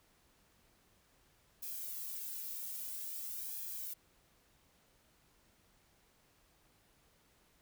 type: noise with flanger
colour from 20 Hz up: violet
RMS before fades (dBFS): -43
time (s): 1.62-3.94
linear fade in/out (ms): 10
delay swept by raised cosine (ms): 1.2 to 2.17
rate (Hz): 0.5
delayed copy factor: +0.8
effects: pink hiss -70 dBFS RMS until 7.61 s